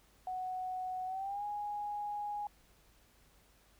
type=tone with pitch glide; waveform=sine; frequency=741 to 827 Hz; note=F#5 to G#5; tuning=+2 to -8 cents; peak=-36 dBFS; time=0.27-2.47 s; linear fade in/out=2 ms; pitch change=+190 cents; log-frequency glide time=1.06-1.44 s; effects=added 50 Hz sine -68 dBFS peak until 3.79 s + pink hiss -67 dBFS RMS until 3.79 s